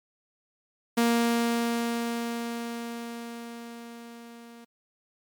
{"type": "tone with level ramp", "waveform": "sawtooth", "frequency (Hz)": 234.1, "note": "A#3", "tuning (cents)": 8, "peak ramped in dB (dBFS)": [-16, -42], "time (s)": [0.97, 4.65], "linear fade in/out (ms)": 10, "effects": ["MP3 96 kbps"]}